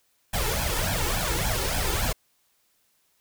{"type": "noise with flanger", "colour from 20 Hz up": "pink", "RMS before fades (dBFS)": -26, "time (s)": [0.33, 2.13], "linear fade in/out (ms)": 10, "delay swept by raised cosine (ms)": [1.2, 2.3], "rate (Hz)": 3.5, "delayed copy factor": 0.85, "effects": ["white hiss -68 dBFS RMS until 3.2 s"]}